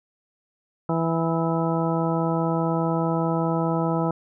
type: harmonic tone with a mistuned harmonic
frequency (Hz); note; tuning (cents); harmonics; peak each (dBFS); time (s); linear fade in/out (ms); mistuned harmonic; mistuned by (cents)
164.81; E3; 0; 1 / 2 / 3 / 4 / 5 / 6 / 8; -24 / -27 / -29 / -30 / -31 / -32 / -33; 0.89-4.11; 2; 8; -22
effects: none